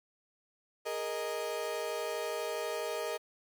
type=chord; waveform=35% pulse; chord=Ab suspended second; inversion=none; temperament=equal with one note detuned; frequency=413.9 / 466.2 / 622.3 Hz; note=Ab4 / Bb4 / Eb5; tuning=-6 / 0 / 0 cents; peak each=-39 / -36 / -36 dBFS; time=0.85-3.18 s; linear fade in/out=20 ms; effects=11-bit